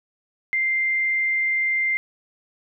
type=tone; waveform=sine; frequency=2093 Hz; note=C7; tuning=in tune; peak=-19 dBFS; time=0.53-1.97 s; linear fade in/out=0 ms; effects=none